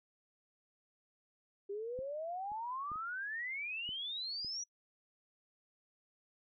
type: exponential sweep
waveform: sine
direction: up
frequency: 392 to 5900 Hz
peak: -38 dBFS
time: 1.69-4.64 s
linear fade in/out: 10 ms
type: clicks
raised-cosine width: 3 ms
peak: -37 / -46 / -39 / -45 / -39 / -41 dBFS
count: 6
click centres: 1.99 / 2.518 / 2.917 / 2.958 / 3.891 / 4.447 s
effects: noise-tail reverb RT60 0.1 s tail -25 dB re dry